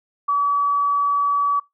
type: tone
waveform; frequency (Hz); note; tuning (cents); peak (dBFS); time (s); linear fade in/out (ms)
sine; 1143; D6; -47; -16; 0.28-1.6; 10
effects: noise-tail reverb RT60 0.2 s tail -24 dB re dry